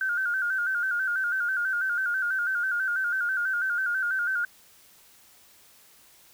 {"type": "tone with vibrato", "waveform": "sine", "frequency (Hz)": 1480, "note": "F#6", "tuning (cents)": 0, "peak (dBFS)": -24, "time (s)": [0.01, 4.45], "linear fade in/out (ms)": 2, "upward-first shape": "square", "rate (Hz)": 6.1, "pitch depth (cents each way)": 69, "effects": ["white hiss -56 dBFS RMS until 6.33 s"]}